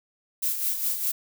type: noise with tremolo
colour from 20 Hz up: violet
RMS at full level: -25 dBFS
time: 0.42-1.12 s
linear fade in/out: 10 ms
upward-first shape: sine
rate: 4.9 Hz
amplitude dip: 55%
effects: none